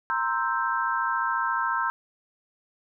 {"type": "chord", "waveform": "sine", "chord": "C dominant seventh", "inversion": "third", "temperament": "equal", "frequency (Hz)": [932.3, 1046.5, 1318.5, 1568], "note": ["Bb5", "C6", "E6", "G6"], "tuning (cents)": [0, 0, 0, 0], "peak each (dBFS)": -29, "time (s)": [0.1, 1.9], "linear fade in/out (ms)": 0, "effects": []}